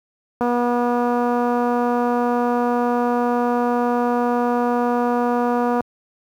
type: click train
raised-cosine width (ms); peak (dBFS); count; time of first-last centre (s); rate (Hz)
1; -8; 1307; 0.41-5.807; 242
effects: high-pass 80 Hz 12 dB/octave + 8-bit